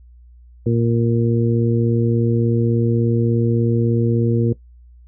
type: harmonic tone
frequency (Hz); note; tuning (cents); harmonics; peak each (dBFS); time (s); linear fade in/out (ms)
116.54; A#2; 0; 1 / 2 / 3 / 4; -17 / -20 / -22 / -23; 0.66-4.53; 5
effects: noise-tail reverb RT60 0.1 s tail -18 dB re dry + added 60 Hz sine -42 dBFS peak until 5.07 s